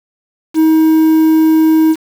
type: tone with quantisation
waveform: triangle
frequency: 317.4 Hz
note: D#4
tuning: 35 cents sharp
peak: -4 dBFS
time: 0.54-1.96 s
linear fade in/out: 50 ms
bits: 5
effects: none